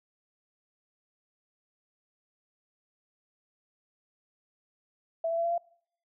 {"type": "tone with pitch steps", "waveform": "sine", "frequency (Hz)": [660, 666.9, 673.9, 680.9, 688], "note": ["E5", "E5", "E5", "F5", "F5"], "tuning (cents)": [2, 20, 38, -44, -26], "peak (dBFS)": -26, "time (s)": [5.24, 5.58], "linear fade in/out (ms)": 5, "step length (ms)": 68, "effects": ["noise-tail reverb RT60 0.6 s tail -22 dB re dry"]}